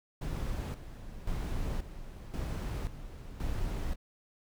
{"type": "noise with tremolo", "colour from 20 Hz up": "brown", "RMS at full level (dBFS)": -34, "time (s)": [0.21, 3.96], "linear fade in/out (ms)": 10, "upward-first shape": "square", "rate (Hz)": 0.94, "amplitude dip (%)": 70, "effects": []}